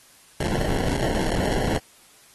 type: noise with sample-and-hold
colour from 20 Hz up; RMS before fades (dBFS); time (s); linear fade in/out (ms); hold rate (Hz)
pink; -24; 0.4-1.78; 5; 1225
effects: white hiss -53 dBFS RMS until 2.34 s + AAC 32 kbps